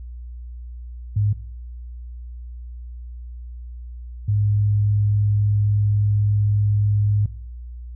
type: tone bursts at uneven times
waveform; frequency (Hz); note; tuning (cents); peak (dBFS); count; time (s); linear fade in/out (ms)
sine; 103.6; G#2; -4; -16; 2; 1.16-1.33 / 4.28-7.26; 5
effects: noise-tail reverb RT60 0.6 s tail -22 dB re dry + added 60 Hz sine -32 dBFS peak until 7.95 s